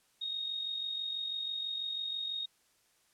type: tone with amplitude modulation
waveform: sine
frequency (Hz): 3729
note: A#7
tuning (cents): 0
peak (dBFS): -32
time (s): 0.21-2.46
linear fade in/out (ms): 10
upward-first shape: sine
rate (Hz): 46.1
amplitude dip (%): 50
effects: white hiss -70 dBFS RMS until 3.13 s + low-pass 11000 Hz 12 dB/octave